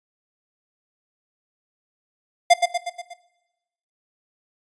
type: tone with echo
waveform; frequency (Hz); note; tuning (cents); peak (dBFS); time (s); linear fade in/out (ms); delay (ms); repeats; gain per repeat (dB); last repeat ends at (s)
square; 698.5; F5; 0; -10; 2.5-2.54; 10; 120; 5; -5; 3.14
effects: noise-tail reverb RT60 1.0 s tail -18 dB re dry + resampled to 22050 Hz